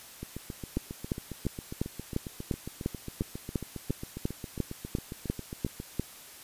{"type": "two click trains", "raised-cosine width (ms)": 3, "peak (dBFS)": [-24, -15], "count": [42, 16], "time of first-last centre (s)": [[0.23, 5.801], [0.77, 5.996]], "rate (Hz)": [7.36, 2.87], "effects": ["white hiss -49 dBFS RMS until 6.43 s", "resampled to 32000 Hz"]}